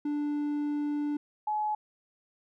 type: tone pair in turn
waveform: triangle / sine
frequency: 293.7 / 849.6 Hz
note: D4 / G#5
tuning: 0 / +39 cents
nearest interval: octave + tritone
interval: 1839 cents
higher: second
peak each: -26 / -27 dBFS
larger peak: first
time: 0.05-1.17 / 1.47-1.75 s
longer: first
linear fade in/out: 5 ms
effects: none